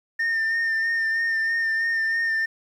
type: tone with vibrato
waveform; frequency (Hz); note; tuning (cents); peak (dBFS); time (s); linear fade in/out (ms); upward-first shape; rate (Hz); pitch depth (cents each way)
sine; 1813; A#6; -49; -18; 0.19-2.46; 10; sine; 3.1; 23
effects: tanh soft clip ceiling -20 dBFS + 9-bit